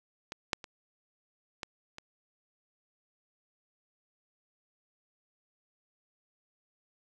clicks, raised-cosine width 0.2 ms, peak -21 / -10 / -26 / -19 / -26 dBFS, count 5, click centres 0.321 / 0.532 / 0.642 / 1.632 / 1.984 s, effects none

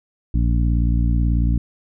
harmonic tone, 58.27 Hz, A#1, in tune, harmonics 1 / 2 / 3 / 4 / 5, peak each -16 / -22 / -26 / -28 / -30 dBFS, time 0.34-1.58 s, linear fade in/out 5 ms, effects none

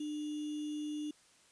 sine tone with sample-and-hold, 300 Hz, D4, 37 cents sharp, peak -36 dBFS, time 0-1.11 s, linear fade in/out 5 ms, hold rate 3150 Hz, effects white hiss -65 dBFS RMS until 1.51 s + resampled to 22050 Hz

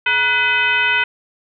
sine tone with frequency modulation, 2012 Hz, B6, 32 cents sharp, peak -13 dBFS, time 0.06-1.04 s, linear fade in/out 5 ms, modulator 528 Hz, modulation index 1.7, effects none

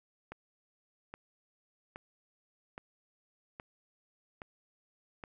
click train, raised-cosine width 0.5 ms, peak -28 dBFS, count 7, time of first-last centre 0.32-5.238 s, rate 1.22 Hz, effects none

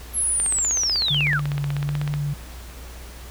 sine linear sweep, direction down, 11340 to 1100 Hz, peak -19 dBFS, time 0.13-1.41 s, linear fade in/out 50 ms
click train, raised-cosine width 0.3 ms, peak -15 dBFS, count 29, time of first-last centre 0.4-2.139 s, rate 16.1 Hz
sine tone with vibrato, 144.6 Hz, D3, 27 cents flat, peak -22 dBFS, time 1.1-2.34 s, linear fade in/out 10 ms, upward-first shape sine, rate 1.3 Hz, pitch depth 24 cents each way
effects added 60 Hz sine -37 dBFS peak until 3.3 s + pink hiss -43 dBFS RMS until 3.3 s

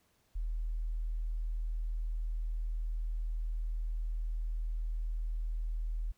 sine tone, 40 Hz, D#1, 49 cents sharp, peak -32 dBFS, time 0.35-6.12 s, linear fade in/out 10 ms, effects pink hiss -72 dBFS RMS until 6.17 s

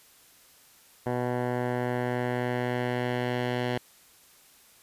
10% pulse tone with low-pass filter sweep, 123.47 Hz, B2, in tune, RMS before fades -29 dBFS, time 1.06-3.78 s, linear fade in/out 5 ms, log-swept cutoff 1200 to 3200 Hz, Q 1.2, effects white hiss -57 dBFS RMS until 4.82 s + resampled to 32000 Hz

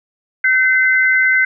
sine tone pair together, 1536 / 2054 Hz, G6 / C7, -36 / -33 cents, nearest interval perfect fourth, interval 503 cents, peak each -13 dBFS, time 0.44-1.45 s, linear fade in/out 5 ms, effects none

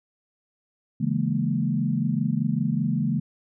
sine chord, A# half-diminished seventh, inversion first, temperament equal with one note detuned, 140.12 / 164.81 / 207.7 / 233.1 Hz, C#3 / E3 / G#3 / A#3, +19 / 0 / 0 / 0 cents, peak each -27 dBFS, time 1-3.2 s, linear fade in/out 10 ms, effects none

